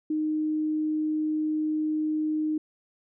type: tone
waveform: sine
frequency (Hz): 308.6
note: D#4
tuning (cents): -14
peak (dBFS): -24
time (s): 0.1-2.58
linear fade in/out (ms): 5
effects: none